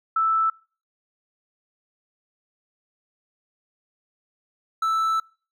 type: tone pair in turn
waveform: sine / triangle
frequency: 1318.5 / 1318.5 Hz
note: E6 / E6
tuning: 0 / 0 cents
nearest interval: unison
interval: 0 cents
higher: neither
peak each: -18 / -18 dBFS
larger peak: neither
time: 0.16-0.5 / 4.82-5.2 s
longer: second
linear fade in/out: 5 ms
effects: noise-tail reverb RT60 0.4 s tail -26 dB re dry